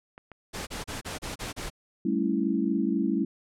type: clicks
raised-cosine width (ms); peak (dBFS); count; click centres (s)
0.5; -30; 2; 0.179 / 0.317
type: noise bursts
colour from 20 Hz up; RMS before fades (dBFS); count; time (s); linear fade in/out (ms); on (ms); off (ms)
pink; -35; 7; 0.53-1.702; 20; 140; 32
type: chord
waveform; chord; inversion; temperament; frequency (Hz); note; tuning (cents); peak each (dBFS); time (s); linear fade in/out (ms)
sine; A dominant seventh; third; equal; 196 / 220 / 277.2 / 329.6; G3 / A3 / C#4 / E4; 0 / 0 / 0 / 0; -29; 2.05-3.25; 5
effects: low-pass 10000 Hz 12 dB/octave